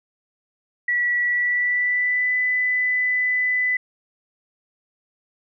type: tone with pitch glide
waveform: sine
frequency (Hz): 1942 to 1998.9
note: B6 to B6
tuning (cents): -30 to +20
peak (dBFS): -18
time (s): 0.88-3.77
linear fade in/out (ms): 5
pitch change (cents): +50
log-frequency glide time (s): 1.21-2.35
effects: none